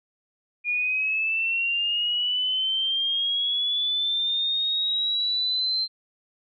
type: linear sweep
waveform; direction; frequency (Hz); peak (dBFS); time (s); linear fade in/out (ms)
sine; up; 2424 to 4131; -22; 0.64-5.88; 50
effects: none